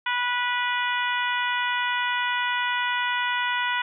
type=harmonic tone; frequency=490 Hz; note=B4; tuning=14 cents flat; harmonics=2 / 3 / 4 / 5 / 6 / 7; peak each=-27 / -28 / -29 / -33 / -33 / -36 dBFS; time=0.06-3.82 s; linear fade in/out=5 ms; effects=none